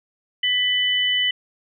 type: tone pair together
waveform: sine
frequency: 1975.7 / 3000 Hz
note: B6 / F#7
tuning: 0 / +23 cents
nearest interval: perfect fifth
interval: 723 cents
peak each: -22 / -19 dBFS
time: 0.43-1.31 s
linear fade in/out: 5 ms
effects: none